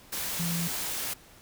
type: tone in noise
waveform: sine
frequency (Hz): 170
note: F3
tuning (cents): -46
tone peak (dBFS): -29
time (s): 0.39-0.68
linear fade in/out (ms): 10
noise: white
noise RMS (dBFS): -33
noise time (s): 0.12-1.14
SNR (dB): +1
effects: pink hiss -54 dBFS RMS until 1.41 s